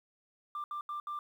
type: tone bursts at uneven times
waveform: sine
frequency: 1186 Hz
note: D6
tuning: 17 cents sharp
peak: -34 dBFS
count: 4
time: 0.55-0.64 / 0.71-0.81 / 0.89-1 / 1.07-1.19 s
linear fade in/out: 2 ms
effects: tanh soft clip ceiling -33 dBFS + 11-bit